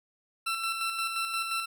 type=tone with tremolo; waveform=20% pulse; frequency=1342 Hz; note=E6; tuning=31 cents sharp; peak=-23 dBFS; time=0.46-1.66 s; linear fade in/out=10 ms; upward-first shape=square; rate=5.7 Hz; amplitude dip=40%; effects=none